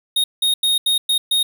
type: tone bursts at uneven times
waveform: square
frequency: 3722 Hz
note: A#7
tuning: 3 cents flat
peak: -15 dBFS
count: 6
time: 0.16-0.24 / 0.42-0.54 / 0.63-0.78 / 0.86-0.98 / 1.09-1.18 / 1.31-1.43 s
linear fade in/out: 5 ms
effects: none

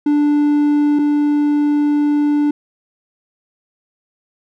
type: tone pair in turn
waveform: triangle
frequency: 293.7 / 293.7 Hz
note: D4 / D4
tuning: 0 / 0 cents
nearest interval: unison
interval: 0 cents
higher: neither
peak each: -9 / -10 dBFS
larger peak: first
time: 0.06-0.99 / 0.99-2.51 s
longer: second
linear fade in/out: 5 ms
effects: none

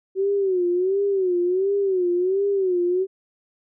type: tone with vibrato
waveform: sine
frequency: 375.7 Hz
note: F#4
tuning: 26 cents sharp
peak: -18 dBFS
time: 0.15-3.07 s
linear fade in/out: 50 ms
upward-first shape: sine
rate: 1.4 Hz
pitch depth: 120 cents each way
effects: none

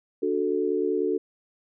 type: chord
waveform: sine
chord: D major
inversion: none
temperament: equal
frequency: 293.7 / 370 / 440 Hz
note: D4 / F#4 / A4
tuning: 0 / 0 / 0 cents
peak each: -29 / -26 / -26 dBFS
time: 0.22-1.18 s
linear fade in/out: 10 ms
effects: none

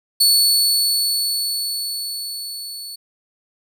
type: tone with level ramp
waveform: sawtooth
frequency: 4435 Hz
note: C#8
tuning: in tune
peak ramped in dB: -8 to -28 dBFS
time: 0.2-2.96 s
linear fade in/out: 10 ms
effects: none

